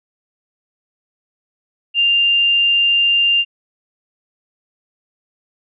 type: tone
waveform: sine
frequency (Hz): 2794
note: F7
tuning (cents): 0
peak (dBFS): -11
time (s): 1.94-3.45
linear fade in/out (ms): 50
effects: none

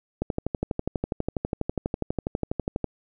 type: click train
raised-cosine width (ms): 2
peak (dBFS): -12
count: 33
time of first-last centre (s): 0.22-2.843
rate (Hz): 12.2
effects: none

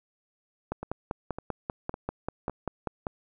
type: two click trains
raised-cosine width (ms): 1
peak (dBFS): -21 / -16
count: 4 / 13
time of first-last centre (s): 0.83-2.497 / 0.72-3.068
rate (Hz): 1.8 / 5.11
effects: none

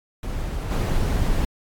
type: noise with level steps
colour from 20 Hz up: brown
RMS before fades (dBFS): -27 / -21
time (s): 0.23-1.45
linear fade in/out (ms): 2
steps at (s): 0.7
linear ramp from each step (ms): 20
effects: AAC 64 kbps

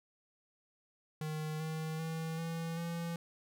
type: tone with pitch steps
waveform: square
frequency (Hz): 154.9 / 158.25 / 161.66 / 165.16 / 168.72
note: D#3 / D#3 / E3 / E3 / E3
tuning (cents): -7 / +30 / -33 / +4 / +41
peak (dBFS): -37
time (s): 1.21-3.16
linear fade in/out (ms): 2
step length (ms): 390
effects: none

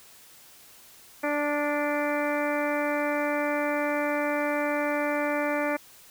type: harmonic tone with a mistuned harmonic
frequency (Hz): 293.5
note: D4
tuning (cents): -1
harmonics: 1 / 2 / 3 / 4 / 5 / 6 / 7 / 8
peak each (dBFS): -30 / -28 / -34 / -36 / -36 / -36 / -37 / -37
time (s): 1.23-5.77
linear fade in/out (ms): 10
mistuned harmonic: 5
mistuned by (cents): -17
effects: white hiss -52 dBFS RMS until 6.1 s

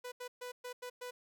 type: tone bursts at uneven times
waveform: sawtooth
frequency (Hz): 495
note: B4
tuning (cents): +4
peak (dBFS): -38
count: 6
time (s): 0.04-0.12 / 0.2-0.28 / 0.41-0.52 / 0.64-0.73 / 0.82-0.9 / 1.01-1.11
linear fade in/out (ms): 10
effects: none

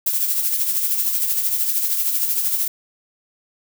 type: noise with tremolo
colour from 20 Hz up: violet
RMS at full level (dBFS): -18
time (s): 0.06-2.68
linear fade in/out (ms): 5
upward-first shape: triangle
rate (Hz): 13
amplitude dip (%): 55
effects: none

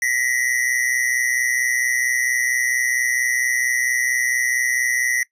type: tone pair together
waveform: square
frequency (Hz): 1900.6 / 2025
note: A#6 / B6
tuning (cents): +33 / +43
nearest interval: minor second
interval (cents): 110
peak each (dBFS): -22 / -22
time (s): 0.02-5.23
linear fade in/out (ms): 2
effects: noise-tail reverb RT60 0.1 s tail -20 dB re dry + resampled to 32000 Hz

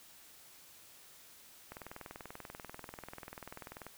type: click train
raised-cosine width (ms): 0.5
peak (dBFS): -30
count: 45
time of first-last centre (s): 1.72-3.866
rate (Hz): 20.5
effects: white hiss -58 dBFS RMS until 3.97 s

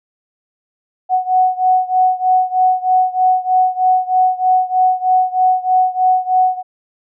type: beating tone pair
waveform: sine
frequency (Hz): 740 / 743.2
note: F#5 / F#5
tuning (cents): 0 / +7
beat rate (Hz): 3.2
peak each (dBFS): -13 / -15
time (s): 1.09-6.63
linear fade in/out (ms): 50
effects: none

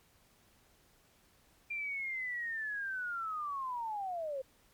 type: linear sweep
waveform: sine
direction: down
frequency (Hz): 2390 to 515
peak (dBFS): -35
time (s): 1.7-4.42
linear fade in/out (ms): 10
effects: pink hiss -67 dBFS RMS until 4.73 s + MP3 96 kbps

